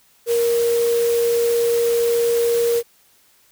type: tone in noise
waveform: sine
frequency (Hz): 469.3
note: A#4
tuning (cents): +12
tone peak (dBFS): -15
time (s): 0.26-2.83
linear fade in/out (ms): 50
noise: white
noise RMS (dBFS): -30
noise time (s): 0.26-2.83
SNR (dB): +12
effects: white hiss -56 dBFS RMS until 3.51 s